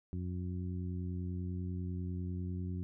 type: harmonic tone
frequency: 90.1 Hz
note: F#2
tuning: 45 cents flat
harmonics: 1 / 2 / 3 / 4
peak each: -37 / -41 / -47 / -51 dBFS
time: 0.13-2.83 s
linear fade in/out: 0 ms
effects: none